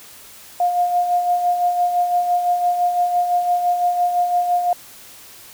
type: tone with tremolo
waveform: sine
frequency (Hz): 709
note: F5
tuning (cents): +26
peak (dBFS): -13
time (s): 0.6-4.73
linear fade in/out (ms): 2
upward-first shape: sine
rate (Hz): 5.9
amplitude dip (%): 50
effects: white hiss -42 dBFS RMS until 5.53 s